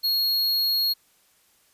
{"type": "tone", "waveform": "square", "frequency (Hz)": 4302, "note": "C8", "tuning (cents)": 47, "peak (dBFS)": -21, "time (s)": [0.03, 0.94], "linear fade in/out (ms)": 20, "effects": ["white hiss -62 dBFS RMS until 1.73 s", "resampled to 32000 Hz"]}